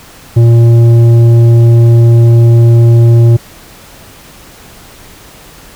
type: tone with tanh clipping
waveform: triangle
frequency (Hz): 116.8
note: A#2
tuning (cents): +4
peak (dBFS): -3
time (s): 0.36-3.37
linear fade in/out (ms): 10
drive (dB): 13
effects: pink hiss -35 dBFS RMS until 5.75 s